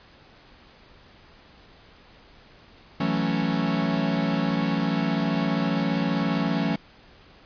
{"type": "chord", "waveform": "45% pulse", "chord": "F# minor seventh", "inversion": "third", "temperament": "equal", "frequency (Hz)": [164.81, 185, 220, 277.2], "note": ["E3", "F#3", "A3", "C#4"], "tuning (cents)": [0, 0, 0, 0], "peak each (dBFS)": -28, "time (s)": [3, 6.76], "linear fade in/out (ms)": 5, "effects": ["pink hiss -52 dBFS RMS until 7.45 s", "resampled to 11025 Hz"]}